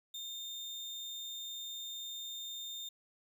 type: tone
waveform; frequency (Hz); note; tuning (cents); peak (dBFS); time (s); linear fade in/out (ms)
35% pulse; 3631; A#7; -46; -39; 0.14-2.89; 5
effects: none